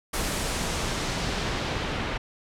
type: noise with low-pass filter sweep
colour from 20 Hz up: pink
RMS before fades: -29 dBFS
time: 0.13-2.18 s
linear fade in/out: 10 ms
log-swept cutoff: 12000 to 2900 Hz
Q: 0.9
effects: none